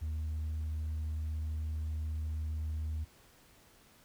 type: tone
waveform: sine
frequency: 77.78 Hz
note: D#2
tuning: in tune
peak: -31 dBFS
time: 0.01-3.05 s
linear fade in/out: 20 ms
effects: tanh soft clip ceiling -32 dBFS + pink hiss -62 dBFS RMS until 4.04 s